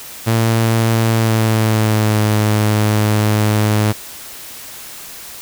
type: tone with pitch glide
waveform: sawtooth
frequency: 113.4 to 106.42 Hz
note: A#2 to G#2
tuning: -47 to +43 cents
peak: -8 dBFS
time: 0.26-3.93 s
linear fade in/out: 20 ms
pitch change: -110 cents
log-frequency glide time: 0.98-2.27 s
effects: white hiss -33 dBFS RMS until 5.41 s